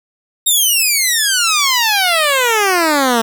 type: exponential sweep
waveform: 10% pulse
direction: down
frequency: 3759 to 221.9 Hz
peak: -3 dBFS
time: 0.46-3.22 s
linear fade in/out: 10 ms
effects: 7-bit